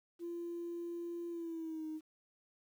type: tone with pitch glide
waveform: sine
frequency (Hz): 342.6 to 312.4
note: F4 to D#4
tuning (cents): -33 to +7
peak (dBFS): -38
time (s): 0.19-2.01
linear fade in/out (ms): 50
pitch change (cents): -160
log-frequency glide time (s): 1.29-1.87
effects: tanh soft clip ceiling -36 dBFS + 11-bit